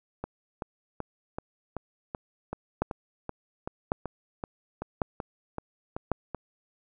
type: two click trains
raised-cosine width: 1 ms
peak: -11 / -19 dBFS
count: 4 / 17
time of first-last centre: 2.82-6.117 / 0.24-6.347 s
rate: 0.91 / 2.62 Hz
effects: none